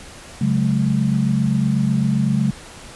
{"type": "chord", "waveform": "sine", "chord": "C# suspended fourth", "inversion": "none", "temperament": "equal with one note detuned", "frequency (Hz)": [138.59, 185, 212.9], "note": ["C#3", "F#3", "G#3"], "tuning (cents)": [0, 0, 43], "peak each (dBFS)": [-19, -21, -19], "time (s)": [0.41, 2.51], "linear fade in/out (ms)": 5, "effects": ["pink hiss -39 dBFS RMS until 2.95 s", "resampled to 24000 Hz"]}